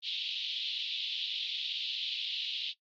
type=band-pass noise; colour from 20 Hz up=white; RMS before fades=-36 dBFS; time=0.02-2.74 s; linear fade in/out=50 ms; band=2900 to 3900 Hz; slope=48 dB/octave; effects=noise-tail reverb RT60 0.1 s tail -17 dB re dry + AAC 48 kbps